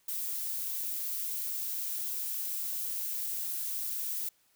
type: noise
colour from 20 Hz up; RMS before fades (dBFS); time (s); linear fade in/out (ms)
violet; -35; 0.08-4.29; 5
effects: white hiss -69 dBFS RMS until 4.55 s